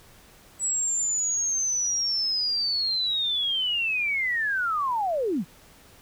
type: linear sweep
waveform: sine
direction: down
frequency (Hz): 7860 to 140.8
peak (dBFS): -23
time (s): 0.59-5.45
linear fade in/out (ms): 50
effects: pink hiss -53 dBFS RMS until 6.01 s